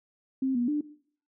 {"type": "tone with pitch steps", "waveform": "sine", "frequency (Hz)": [264.7, 241.6, 297], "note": ["C4", "B3", "D4"], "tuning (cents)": [20, -38, 20], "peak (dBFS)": -24, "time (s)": [0.42, 0.81], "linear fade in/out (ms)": 5, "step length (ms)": 130, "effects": ["noise-tail reverb RT60 0.5 s tail -17 dB re dry"]}